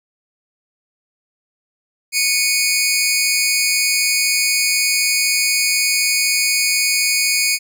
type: tone pair together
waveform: 15% pulse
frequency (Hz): 2221 / 2459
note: C#7 / D#7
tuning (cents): +3 / -21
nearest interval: major second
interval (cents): 176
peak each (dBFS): -11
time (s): 2.12-7.59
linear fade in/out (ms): 50
effects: none

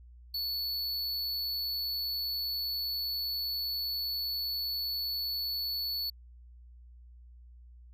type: tone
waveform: square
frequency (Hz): 4435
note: C#8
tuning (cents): 0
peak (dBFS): -32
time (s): 0.34-6.1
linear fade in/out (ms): 5
effects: added 60 Hz sine -50 dBFS peak until 7.93 s

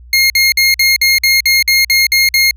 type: tone bursts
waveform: 25% pulse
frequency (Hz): 2140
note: C7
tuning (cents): +38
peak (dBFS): -4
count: 11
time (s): 0.13-2.51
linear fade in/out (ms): 2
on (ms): 170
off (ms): 51
effects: added 60 Hz sine -34 dBFS peak until 2.56 s

